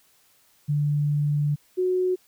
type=tone pair in turn; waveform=sine; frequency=146.83 / 367.2 Hz; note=D3 / F#4; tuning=0 / -13 cents; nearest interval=octave + major third; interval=1587 cents; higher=second; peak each=-20 dBFS; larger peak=neither; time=0.68-1.56 / 1.77-2.16 s; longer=first; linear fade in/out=20 ms; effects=white hiss -61 dBFS RMS until 2.27 s